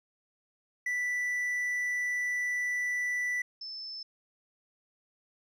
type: tone pair in turn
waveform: triangle / sine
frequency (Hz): 1973 / 5267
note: B6 / E8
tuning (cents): -2 / -2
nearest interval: octave + perfect fourth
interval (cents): 1700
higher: second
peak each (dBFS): -27 / -38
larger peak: first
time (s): 0.86-3.42 / 3.61-4.03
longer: first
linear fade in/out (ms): 5
effects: none